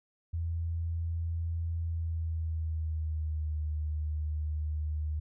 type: tone with pitch glide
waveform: sine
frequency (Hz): 83.3 to 76.39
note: E2 to D#2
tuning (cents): +19 to -31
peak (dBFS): -30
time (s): 0.33-5.2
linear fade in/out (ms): 10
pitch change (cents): -150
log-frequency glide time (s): 1.81-3.62
effects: none